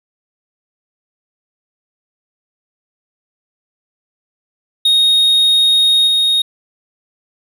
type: tone with level steps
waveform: triangle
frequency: 3729 Hz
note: A#7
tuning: in tune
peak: -7 / -9 dBFS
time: 4.85-6.42 s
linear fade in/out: 5 ms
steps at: 6.07 s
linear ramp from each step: 5 ms
effects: none